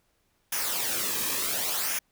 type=noise with flanger; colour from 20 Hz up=white; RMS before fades=-29 dBFS; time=0.52-1.99 s; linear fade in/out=5 ms; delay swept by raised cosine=0.24 to 1.44 ms; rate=0.7 Hz; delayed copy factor=-0.6; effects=pink hiss -71 dBFS RMS until 2.11 s